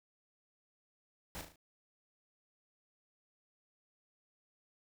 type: noise with echo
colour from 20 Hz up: pink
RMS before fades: -44 dBFS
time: 1.35-1.41 s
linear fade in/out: 0 ms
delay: 37 ms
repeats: 4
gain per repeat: -6 dB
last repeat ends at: 1.558 s
effects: none